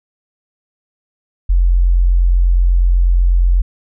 sine tone, 44.12 Hz, F1, 18 cents sharp, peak -8 dBFS, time 1.49-3.62 s, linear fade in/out 10 ms, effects none

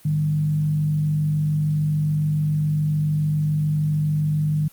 sine tone with frequency modulation, 152.1 Hz, D#3, 39 cents flat, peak -18 dBFS, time 0.05-4.68 s, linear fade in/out 5 ms, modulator 47 Hz, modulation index 0.33, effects white hiss -51 dBFS RMS until 4.72 s + Opus 32 kbps

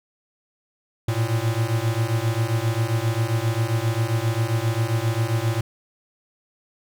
square beating tone pair, 110 / 117.5 Hz, A2 / A#2, 0 / +14 cents, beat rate 7.5 Hz, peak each -24 / -24 dBFS, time 1.08-5.61 s, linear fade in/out 5 ms, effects none

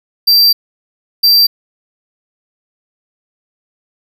square tone bursts at uneven times, 4699 Hz, D8, in tune, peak -6 dBFS, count 2, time 0.27-0.53 / 1.23-1.47 s, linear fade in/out 10 ms, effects none

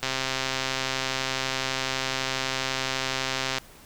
click train, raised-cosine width 0.2 ms, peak -9 dBFS, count 470, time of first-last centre 0.03-3.583 s, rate 132 Hz, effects pink hiss -50 dBFS RMS until 3.85 s

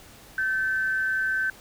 sine tone pair together, 1538 / 1745.8 Hz, G6 / A6, -33 / -14 cents, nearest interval major second, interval 219 cents, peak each -23 / -34 dBFS, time 0.38-1.5 s, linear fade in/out 2 ms, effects pink hiss -49 dBFS RMS until 1.6 s

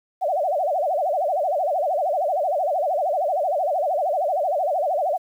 sine tone with vibrato, 659.3 Hz, E5, in tune, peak -19 dBFS, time 0.21-5.18 s, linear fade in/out 20 ms, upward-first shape sine, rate 13 Hz, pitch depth 260 cents each way, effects 9-bit

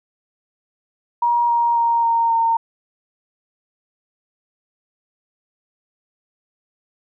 sine tone with pitch steps, 950 / 941.3 / 932.6 / 924 / 915.5 Hz, A#5 / A#5 / A#5 / A#5 / A#5, +33 / +17 / +1 / -16 / -32 cents, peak -14 dBFS, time 1.22-2.57 s, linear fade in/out 5 ms, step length 270 ms, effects none

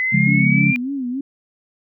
sine exponential sweep, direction up, 2018 to 2400 Hz, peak -17 dBFS, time 0-0.76 s, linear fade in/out 0 ms
sine chord, Db major, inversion none, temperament just, 138.59 / 173.24 / 207.9 Hz, Db3 / F3 / Ab3, 0 / -14 / +2 cents, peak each -18 dBFS, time 0.12-0.73 s, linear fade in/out 20 ms
sine tone with vibrato, 261.6 Hz, C4, in tune, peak -21 dBFS, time 0.27-1.21 s, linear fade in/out 5 ms, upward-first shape sine, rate 3.4 Hz, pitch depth 130 cents each way
effects none

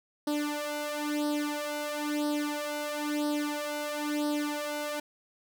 sawtooth tone with flanger, 296 Hz, D4, 14 cents sharp, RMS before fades -32 dBFS, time 0.27-5 s, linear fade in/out 5 ms, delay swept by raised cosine 0.21 to 2.01 ms, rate 1 Hz, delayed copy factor +0.85, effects none

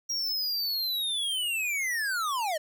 square linear sweep, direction down, 5670 to 587.3 Hz, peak -28 dBFS, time 0.09-2.58 s, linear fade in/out 10 ms, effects none

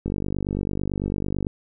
click train, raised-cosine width 3 ms, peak -13 dBFS, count 70, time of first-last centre 0.06-1.468 s, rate 49 Hz, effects none

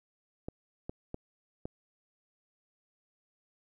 clicks, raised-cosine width 2 ms, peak -24 dBFS, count 4, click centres 0.485 / 0.895 / 1.144 / 1.655 s, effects 11-bit

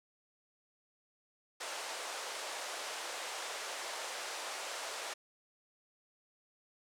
pink band-pass noise, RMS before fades -42 dBFS, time 1.6-5.14 s, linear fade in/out 10 ms, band 500 to 9200 Hz, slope 24 dB/octave, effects none

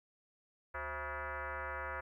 sine tone with frequency modulation, 228.7 Hz, A#3, 33 cents flat, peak -38 dBFS, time 0.74-2.01 s, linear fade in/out 10 ms, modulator 299 Hz, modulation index 5.6, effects 13-bit

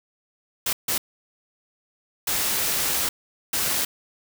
white noise bursts at uneven times, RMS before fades -24 dBFS, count 4, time 0.66-0.73 / 0.88-0.98 / 2.27-3.09 / 3.53-3.85 s, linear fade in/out 5 ms, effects none

